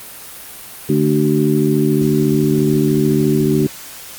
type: harmonic tone with a mistuned harmonic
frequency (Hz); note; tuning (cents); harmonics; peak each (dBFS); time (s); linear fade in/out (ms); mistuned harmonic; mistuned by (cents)
74; D2; +14; 2 / 3 / 4 / 5; -17 / -17 / -17 / -17; 0.89-3.67; 5; 5; +43
effects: white hiss -34 dBFS RMS until 4.18 s + Opus 32 kbps